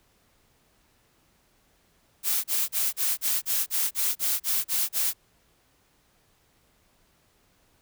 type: noise bursts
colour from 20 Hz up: blue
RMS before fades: -25 dBFS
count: 12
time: 2.23-5.135 s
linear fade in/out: 50 ms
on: 210 ms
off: 35 ms
effects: pink hiss -65 dBFS RMS until 7.81 s